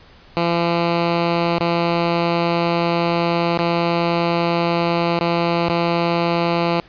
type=tone with dropouts; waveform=10% pulse; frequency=170.2 Hz; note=F3; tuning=44 cents flat; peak=-8 dBFS; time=0.37-6.8 s; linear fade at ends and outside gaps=0 ms; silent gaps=1.585-1.605 / 3.576-3.59 / 5.19-5.21 / 5.687-5.699 s; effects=pink hiss -47 dBFS RMS until 6.88 s + resampled to 11025 Hz